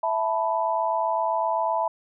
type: chord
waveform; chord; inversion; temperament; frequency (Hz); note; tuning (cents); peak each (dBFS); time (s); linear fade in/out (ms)
sine; E suspended fourth; none; equal; 659.3 / 880 / 987.8; E5 / A5 / B5; 0 / 0 / 0; -26; 0.03-1.88; 5
effects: none